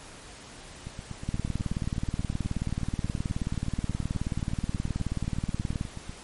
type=two click trains; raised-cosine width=5 ms; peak=-24 / -16 dBFS; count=44 / 86; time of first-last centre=0.87-6.095 / 1.29-5.811 s; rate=8.23 / 18.8 Hz; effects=pink hiss -46 dBFS RMS until 6.23 s + MP3 48 kbps